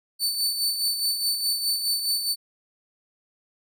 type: tone with tremolo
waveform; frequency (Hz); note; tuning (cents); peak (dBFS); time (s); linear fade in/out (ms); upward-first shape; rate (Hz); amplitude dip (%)
sawtooth; 4517; C#8; +32; -18; 0.19-2.36; 50; sine; 4.8; 55
effects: none